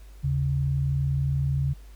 sine tone pair together, 77.78 / 137.87 Hz, D#2 / C#3, 0 / -9 cents, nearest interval minor seventh, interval 991 cents, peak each -28 / -23 dBFS, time 0.23-1.74 s, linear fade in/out 20 ms, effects added 50 Hz sine -43 dBFS peak until 1.95 s + pink hiss -58 dBFS RMS until 1.95 s

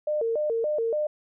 sine tone with vibrato, 525 Hz, C5, 6 cents sharp, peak -23 dBFS, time 0.07-1.07 s, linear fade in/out 5 ms, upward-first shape square, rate 3.5 Hz, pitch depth 240 cents each way, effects none

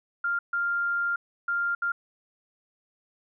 sine tone bursts at uneven times, 1396.9 Hz, F6, in tune, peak -24 dBFS, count 4, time 0.24-0.39 / 0.53-1.16 / 1.48-1.75 / 1.82-1.92 s, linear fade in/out 5 ms, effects none

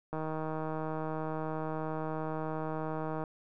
click train, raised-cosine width 1 ms, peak -23 dBFS, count 489, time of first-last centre 0.13-3.238 s, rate 157 Hz, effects none

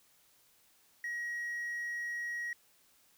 triangle tone, 1900 Hz, A#6, 33 cents sharp, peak -33 dBFS, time 1.04-2.53 s, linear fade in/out 2 ms, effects tanh soft clip ceiling -29 dBFS + white hiss -67 dBFS RMS until 3.17 s

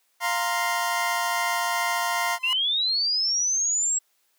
25% pulse chord, F suspended fourth, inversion none, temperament equal, 698.5 / 932.3 / 1046.5 Hz, F5 / Bb5 / C6, 0 / 0 / 0 cents, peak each -24 dBFS, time 0.2-2.39 s, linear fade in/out 50 ms
sawtooth tone with exponential growth, 1030 Hz, C6, 28 cents flat, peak -23 dBFS, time 2.28-2.53 s, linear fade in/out 1 ms, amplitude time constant 54 ms
sine linear sweep, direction up, 2637 to 7690 Hz, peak -21 dBFS, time 2.43-3.99 s, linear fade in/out 10 ms
effects white hiss -68 dBFS RMS until 4.38 s + high-pass 400 Hz 12 dB/octave

